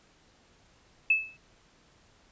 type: tone with exponential decay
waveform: sine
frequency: 2610 Hz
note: E7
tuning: 18 cents flat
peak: -17 dBFS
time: 1.1-1.37 s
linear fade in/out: 5 ms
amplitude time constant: 58 ms
effects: pink hiss -62 dBFS RMS until 2.31 s + resampled to 16000 Hz